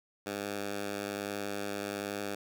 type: tone with high-pass filter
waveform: 10% pulse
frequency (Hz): 101.2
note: G#2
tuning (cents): -44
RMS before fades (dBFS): -37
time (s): 0.26-2.35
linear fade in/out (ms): 5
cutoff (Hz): 210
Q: 0.53
effects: none